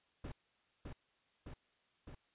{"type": "noise with echo", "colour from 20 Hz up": "brown", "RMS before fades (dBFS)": -45, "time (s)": [0.24, 0.32], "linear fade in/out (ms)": 5, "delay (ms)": 610, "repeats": 3, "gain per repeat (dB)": -2, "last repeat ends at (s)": 2.15, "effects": ["white hiss -75 dBFS RMS until 2.34 s", "resampled to 8000 Hz"]}